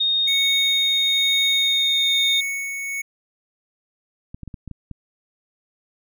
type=tone with pitch glide; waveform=sine; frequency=3704 to 3661 Hz; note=A#7 to A#7; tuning=-12 to -32 cents; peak=-17 dBFS; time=0-2.41 s; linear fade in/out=10 ms; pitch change=-20 cents; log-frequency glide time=1.49-2.11 s
type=tone with tremolo; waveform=square; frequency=2217 Hz; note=C#7; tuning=in tune; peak=-23 dBFS; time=0.27-3.02 s; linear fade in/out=10 ms; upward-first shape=sine; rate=1.1 Hz; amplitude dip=40%
type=clicks; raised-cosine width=5 ms; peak=-22 dBFS; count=7; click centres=4.345 / 4.433 / 4.477 / 4.542 / 4.677 / 4.713 / 4.913 s
effects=none